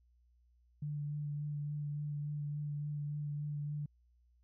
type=tone with vibrato; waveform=sine; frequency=147.1 Hz; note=D3; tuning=3 cents sharp; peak=-36 dBFS; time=0.82-3.86 s; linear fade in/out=5 ms; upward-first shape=sine; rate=3.5 Hz; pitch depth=15 cents each way; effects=added 60 Hz sine -66 dBFS peak until 4.43 s